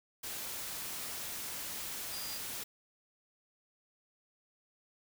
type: tone in noise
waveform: sine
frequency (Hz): 4832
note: D8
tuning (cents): +48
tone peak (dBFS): -44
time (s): 2.12-2.38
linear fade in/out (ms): 10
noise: white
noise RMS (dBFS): -41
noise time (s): 0.23-2.64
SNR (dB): -6
effects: none